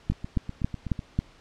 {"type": "two click trains", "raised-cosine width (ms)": 5, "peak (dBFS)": [-20, -11], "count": [8, 5], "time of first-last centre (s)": [[0.12, 0.992], [0.1, 1.19]], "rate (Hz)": [8.03, 3.67], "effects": ["pink hiss -55 dBFS RMS until 1.4 s", "low-pass 5000 Hz 12 dB/octave"]}